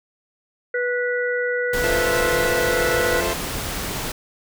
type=harmonic tone; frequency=490 Hz; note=B4; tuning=14 cents flat; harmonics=1 / 3 / 4; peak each=-22 / -25 / -28 dBFS; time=0.74-3.21 s; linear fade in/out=5 ms
type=noise; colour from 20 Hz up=pink; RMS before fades=-27 dBFS; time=1.73-4.12 s; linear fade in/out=5 ms
type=chord; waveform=sawtooth; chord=F major seventh; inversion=none; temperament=equal; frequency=349.2 / 440 / 523.3 / 659.3 Hz; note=F4 / A4 / C5 / E5; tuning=0 / 0 / 0 / 0 cents; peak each=-24 dBFS; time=1.83-3.34 s; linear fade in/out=10 ms
effects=none